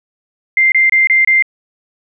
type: tone bursts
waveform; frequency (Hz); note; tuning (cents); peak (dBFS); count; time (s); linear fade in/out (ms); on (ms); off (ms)
sine; 2093; C7; 0; -7; 5; 0.57-1.424; 2; 150; 26
effects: none